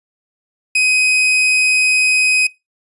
40% pulse tone, 2514 Hz, D#7, 17 cents sharp, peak -10 dBFS, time 0.75-2.47 s, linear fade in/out 5 ms, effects noise-tail reverb RT60 0.2 s tail -20 dB re dry + resampled to 24000 Hz

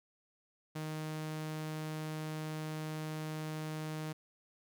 sawtooth tone, 155.56 Hz, D#3, in tune, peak -34 dBFS, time 0.75-4.13 s, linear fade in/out 10 ms, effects none

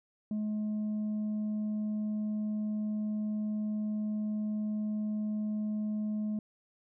triangle tone with tanh clipping, 212.4 Hz, G#3, 39 cents sharp, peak -31 dBFS, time 0.31-6.39 s, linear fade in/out 2 ms, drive 7 dB, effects none

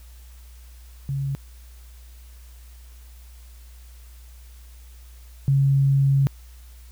sine tone pair in turn, 137.6 / 137.6 Hz, C#3 / C#3, -12 / -12 cents, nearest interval unison, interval 0 cents, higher neither, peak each -23 / -15 dBFS, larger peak second, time 1.09-1.35 / 5.48-6.27 s, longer second, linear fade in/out 0 ms, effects added 60 Hz sine -42 dBFS peak until 6.91 s + white hiss -55 dBFS RMS until 6.91 s

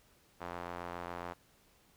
sawtooth tone with band-pass filter, 87.31 Hz, F2, in tune, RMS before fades -43 dBFS, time 0.4-1.34 s, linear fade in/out 20 ms, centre 980 Hz, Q 1.2, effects pink hiss -67 dBFS RMS until 1.96 s

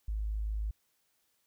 sine tone, 52.9 Hz, G#1, 33 cents sharp, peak -31 dBFS, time 0.08-0.71 s, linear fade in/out 5 ms, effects white hiss -75 dBFS RMS until 1.46 s

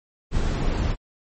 brown noise, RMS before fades -22 dBFS, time 0.31-0.96 s, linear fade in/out 50 ms, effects MP3 32 kbps

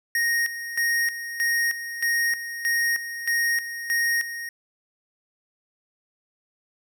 square tone with tremolo, 1864.7 Hz, A#6, in tune, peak -21 dBFS, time 0.15-4.49 s, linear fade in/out 2 ms, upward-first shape square, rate 1.6 Hz, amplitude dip 70%, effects none

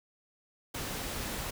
pink noise, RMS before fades -37 dBFS, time 0.74-1.51 s, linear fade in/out 10 ms, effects none

